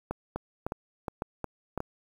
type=two click trains; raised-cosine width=1 ms; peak=-18 / -17 dBFS; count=5 / 4; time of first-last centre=0.36-1.804 / 0.11-1.777 s; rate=2.77 / 1.8 Hz; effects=8-bit